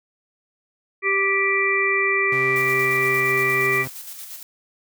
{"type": "harmonic tone", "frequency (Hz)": 392, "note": "G4", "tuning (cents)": 0, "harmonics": [1, 3, 5, 6], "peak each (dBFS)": [-24, -26, -21, -22], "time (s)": [1.02, 3.86], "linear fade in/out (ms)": 50}
{"type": "tone", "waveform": "sawtooth", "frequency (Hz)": 131.8, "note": "C3", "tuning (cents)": 13, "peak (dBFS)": -26, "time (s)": [2.32, 3.88], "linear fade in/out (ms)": 5}
{"type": "noise with tremolo", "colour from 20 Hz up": "blue", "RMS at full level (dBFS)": -35, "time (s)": [2.56, 4.43], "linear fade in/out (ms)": 2, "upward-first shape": "square", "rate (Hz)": 8.6, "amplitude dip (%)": 40}
{"effects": []}